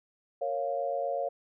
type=chord; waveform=sine; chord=Bb minor; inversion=none; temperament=equal; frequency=466.2 / 554.4 / 698.5 Hz; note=Bb4 / Db5 / F5; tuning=0 / 0 / 0 cents; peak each=-37 / -31 / -33 dBFS; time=0.41-1.29 s; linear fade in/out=10 ms; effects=none